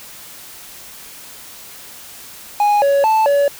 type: tone with pitch steps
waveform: triangle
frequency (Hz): 827 / 560 / 878 / 568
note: G#5 / C#5 / A5 / C#5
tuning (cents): -8 / +18 / -4 / +42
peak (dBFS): -9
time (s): 2.6-3.48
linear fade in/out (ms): 2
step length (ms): 220
effects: white hiss -37 dBFS RMS until 3.59 s